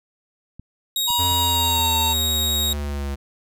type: clicks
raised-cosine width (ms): 5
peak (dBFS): -26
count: 5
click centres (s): 0.596 / 1.104 / 1.242 / 1.317 / 1.789
type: tone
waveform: sawtooth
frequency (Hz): 3781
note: A#7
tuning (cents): +24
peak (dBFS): -17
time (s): 0.96-2.73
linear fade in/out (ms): 2
type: tone with pitch glide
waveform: square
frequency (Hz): 957 to 906.4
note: A#5 to A#5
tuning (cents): +45 to -49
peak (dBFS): -23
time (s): 1.07-2.14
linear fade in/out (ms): 20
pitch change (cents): -94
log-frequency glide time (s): 1.38-1.91
type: exponential sweep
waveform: square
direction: down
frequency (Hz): 90 to 69.3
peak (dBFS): -25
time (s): 1.18-3.16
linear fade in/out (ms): 20
effects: none